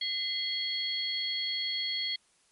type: tone cluster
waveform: sine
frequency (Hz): 2050 / 3280 / 4356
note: C7 / G#7 / C#8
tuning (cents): -36 / -22 / -31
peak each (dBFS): -38 / -33 / -33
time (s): 0.01-2.16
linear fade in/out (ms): 5
effects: white hiss -67 dBFS RMS until 2.51 s + MP3 48 kbps